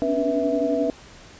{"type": "tone cluster", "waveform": "sine", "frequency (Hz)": [257.5, 282.6, 293.9, 486.4, 655], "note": ["C4", "C#4", "D4", "B4", "E5"], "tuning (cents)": [-28, 34, 1, -26, -11], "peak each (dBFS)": [-30, -25, -29, -25, -24], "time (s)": [0.02, 0.9], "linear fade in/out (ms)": 0, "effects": ["pink hiss -46 dBFS RMS until 1.39 s", "resampled to 16000 Hz"]}